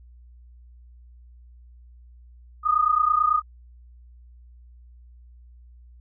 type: tone pair together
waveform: sine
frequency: 1215.4 / 1244.5 Hz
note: D#6 / D#6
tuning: -41 / 0 cents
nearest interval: unison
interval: 41 cents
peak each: -21 / -20 dBFS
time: 2.63-3.42 s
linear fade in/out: 50 ms
effects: added 60 Hz sine -46 dBFS peak until 6 s